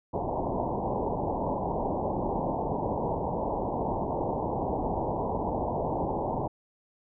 white low-pass noise, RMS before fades -30 dBFS, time 0.13-6.48 s, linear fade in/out 10 ms, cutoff 970 Hz, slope 96 dB/octave, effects none

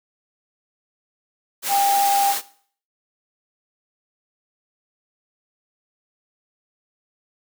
sine tone in noise, 798 Hz, G5, 31 cents sharp, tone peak -16 dBFS, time 1.68-2.35 s, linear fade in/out 50 ms, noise white, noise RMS -25 dBFS, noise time 1.62-2.42 s, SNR +6 dB, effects noise-tail reverb RT60 0.5 s tail -17 dB re dry + high-pass 300 Hz 12 dB/octave

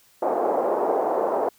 pink band-pass noise, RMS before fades -23 dBFS, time 0.22-1.49 s, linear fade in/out 5 ms, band 410 to 820 Hz, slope 24 dB/octave, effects white hiss -58 dBFS RMS until 1.58 s

